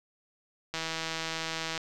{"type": "click train", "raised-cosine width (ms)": 0.2, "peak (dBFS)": -16, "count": 169, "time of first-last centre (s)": [0.74, 1.777], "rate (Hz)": 162, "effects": []}